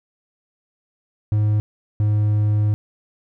triangle tone pair in turn, 105.8 / 105.29 Hz, G#2 / G#2, +33 / +24 cents, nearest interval unison, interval 9 cents, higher first, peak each -13 dBFS, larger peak neither, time 1.32-1.6 / 2-2.74 s, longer second, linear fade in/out 0 ms, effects none

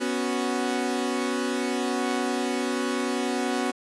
sawtooth chord, B suspended second, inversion none, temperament equal, 246.9 / 277.2 / 370 Hz, B3 / C#4 / F#4, 0 / 0 / 0 cents, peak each -24 / -26 / -26 dBFS, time 0-3.72 s, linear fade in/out 20 ms, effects resampled to 24000 Hz + 9-bit

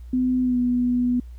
sine tone with pitch glide, 253.7 to 246.1 Hz, B3 to B3, +47 to -6 cents, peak -18 dBFS, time 0.13-1.2 s, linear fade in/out 5 ms, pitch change -53 cents, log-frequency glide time 0.42-0.58 s, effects added 60 Hz sine -36 dBFS peak until 1.38 s + pink hiss -63 dBFS RMS until 1.38 s

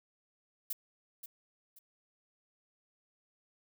violet noise with echo, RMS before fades -36 dBFS, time 0.7-0.73 s, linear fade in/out 5 ms, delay 530 ms, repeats 2, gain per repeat -10 dB, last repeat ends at 1.79 s, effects none

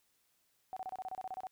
sine tone bursts, 752 Hz, F#5, 28 cents sharp, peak -38 dBFS, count 12, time 0.73-1.469 s, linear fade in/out 0 ms, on 35 ms, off 29 ms, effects white hiss -75 dBFS RMS until 1.51 s

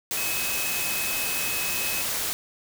sine tone in noise, 2560 Hz, D#7, 49 cents sharp, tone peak -31 dBFS, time 0.17-2.02 s, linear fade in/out 0 ms, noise white, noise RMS -28 dBFS, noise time 0.11-2.33 s, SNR -6 dB, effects none

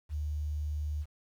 sine tone with quantisation, 75 Hz, D2, 37 cents sharp, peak -31 dBFS, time 0.09-1.06 s, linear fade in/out 50 ms, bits 10, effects none

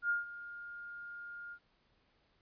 sine tone with ADSR envelope, 1414 Hz, F6, 21 cents sharp, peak -28 dBFS, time 0.02-1.59 s, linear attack 77 ms, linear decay 150 ms, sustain -16 dB, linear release 68 ms, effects pink hiss -73 dBFS RMS until 2.41 s + resampled to 11025 Hz

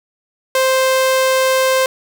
sawtooth tone, 523.3 Hz, C5, in tune, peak -8 dBFS, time 0.55-1.86 s, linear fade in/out 2 ms, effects none

